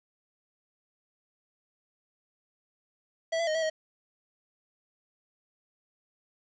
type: tone with pitch steps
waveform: square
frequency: 655 / 672 / 621 / 648 / 630 Hz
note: E5 / E5 / D#5 / E5 / D#5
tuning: -11 / +33 / -3 / -30 / +21 cents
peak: -27 dBFS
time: 3.32-3.7 s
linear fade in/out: 10 ms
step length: 76 ms
effects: resampled to 16000 Hz + 9-bit